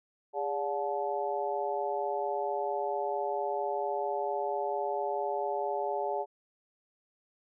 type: harmonic tone with a mistuned harmonic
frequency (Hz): 144.4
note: D3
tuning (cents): -29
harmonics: 3 / 4 / 5 / 6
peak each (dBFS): -35 / -35 / -35 / -35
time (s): 0.33-6.26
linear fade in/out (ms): 50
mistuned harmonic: 3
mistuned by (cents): -100
effects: none